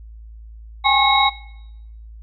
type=tone cluster; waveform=sine; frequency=798 / 836 / 1084 / 2181 / 3814 Hz; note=G5 / G#5 / C#6 / C#7 / A#7; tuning=+31 / +11 / -39 / -29 / +39 cents; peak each=-19 dBFS; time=0.84-1.3 s; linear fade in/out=20 ms; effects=noise-tail reverb RT60 0.9 s tail -22 dB re dry + added 55 Hz sine -36 dBFS peak until 2.22 s